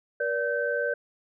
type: tone cluster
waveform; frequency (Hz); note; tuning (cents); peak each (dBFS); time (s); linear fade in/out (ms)
sine; 478 / 578 / 1544; A#4 / D5 / G6; +43 / -28 / -27; -29; 0.2-0.94; 5
effects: none